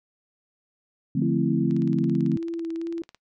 sine chord, D minor seventh, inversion none, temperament equal, 146.83 / 174.61 / 220 / 261.6 Hz, D3 / F3 / A3 / C4, 0 / 0 / 0 / 0 cents, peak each -26 dBFS, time 1.15-2.37 s, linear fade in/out 5 ms
sine tone with vibrato, 332.1 Hz, E4, 13 cents sharp, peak -27 dBFS, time 1.22-3.02 s, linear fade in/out 2 ms, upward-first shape sine, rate 2.5 Hz, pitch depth 18 cents each way
click train, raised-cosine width 0.2 ms, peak -29 dBFS, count 27, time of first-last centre 1.71-3.146 s, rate 18.1 Hz
effects noise-tail reverb RT60 0.1 s tail -22 dB re dry

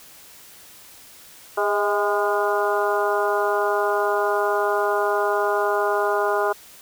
harmonic tone with a mistuned harmonic, 204.5 Hz, G#3, 26 cents flat, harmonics 2 / 3 / 4 / 5 / 6 / 7, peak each -23 / -25 / -26 / -27 / -28 / -28 dBFS, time 1.57-6.53 s, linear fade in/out 10 ms, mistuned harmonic 3, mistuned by +47 cents, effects white hiss -46 dBFS RMS until 6.81 s

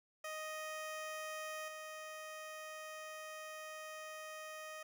15% pulse tone with level steps, 623 Hz, D#5, 2 cents sharp, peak -36 / -40 dBFS, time 0.24-4.83 s, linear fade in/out 5 ms, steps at 1.68 s, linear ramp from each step 2 ms, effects none

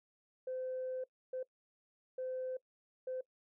sine tone bursts at uneven times, 514 Hz, C5, 31 cents flat, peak -36 dBFS, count 4, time 0.47-1.04 / 1.33-1.43 / 2.18-2.57 / 3.07-3.21 s, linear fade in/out 5 ms, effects noise-tail reverb RT60 0.1 s tail -21 dB re dry + tanh soft clip ceiling -33 dBFS

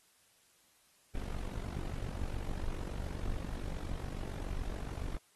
brown noise with amplitude modulation, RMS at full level -35 dBFS, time 1.15-5.17 s, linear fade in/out 2 ms, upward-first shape sine, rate 47.1 Hz, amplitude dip 80%, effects white hiss -68 dBFS RMS until 5.35 s + AAC 32 kbps

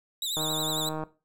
sawtooth tone with vibrato, 3729 Hz, A#7, in tune, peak -26 dBFS, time 0.22-0.89 s, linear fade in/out 2 ms, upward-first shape triangle, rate 11 Hz, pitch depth 130 cents each way
click train, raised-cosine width 1 ms, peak -20 dBFS, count 105, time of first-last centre 0.37-1.037 s, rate 156 Hz
effects noise-tail reverb RT60 0.3 s tail -17 dB re dry

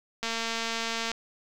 click train, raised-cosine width 0.2 ms, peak -14 dBFS, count 203, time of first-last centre 0.23-1.116 s, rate 228 Hz, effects 9-bit

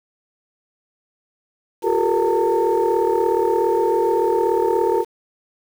sine tone cluster, 353.8 / 391.2 / 438.3 / 475 / 900 Hz, F4 / G4 / A4 / A#4 / A5, +23 / -4 / -7 / +33 / +39 cents, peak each -21 dBFS, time 1.82-5.05 s, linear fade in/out 50 ms, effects tanh soft clip ceiling -8 dBFS + 7-bit

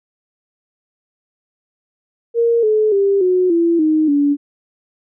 sine tone with pitch steps, 466.2 / 430 / 396.6 / 365.8 / 337.4 / 311.2 / 287 Hz, A#4 / A4 / G4 / F#4 / E4 / D#4 / D4, 0 / -40 / +20 / -20 / +40 / 0 / -40 cents, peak -11 dBFS, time 2.34-4.37 s, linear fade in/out 50 ms, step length 290 ms, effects none

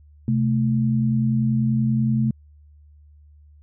sine tone pair together, 128.77 / 219.2 Hz, C3 / A3, -27 / -6 cents, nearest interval major sixth, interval 921 cents, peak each -20 dBFS, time 0.28-2.31 s, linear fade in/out 2 ms, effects added 74 Hz sine -47 dBFS peak until 3.62 s

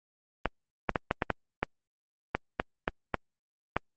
clicks, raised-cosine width 0.5 ms, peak -10 dBFS, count 12, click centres 0.457 / 0.893 / 0.958 / 1.111 / 1.222 / 1.303 / 1.63 / 2.35 / 2.599 / 2.879 / 3.143 / 3.766 s, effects Opus 24 kbps

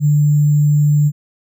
sine tone with sample-and-hold, 147.8 Hz, D3, 11 cents sharp, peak -9 dBFS, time 0-1.12 s, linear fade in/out 50 ms, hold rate 7350 Hz, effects none

